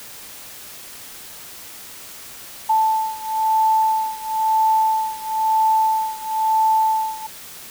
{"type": "beating tone pair", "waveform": "sine", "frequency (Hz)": [879, 880], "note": ["A5", "A5"], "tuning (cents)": [-2, 0], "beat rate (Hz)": 1, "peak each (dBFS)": [-18, -20], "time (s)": [2.69, 7.27], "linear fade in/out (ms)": 10, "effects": ["white hiss -38 dBFS RMS until 7.7 s"]}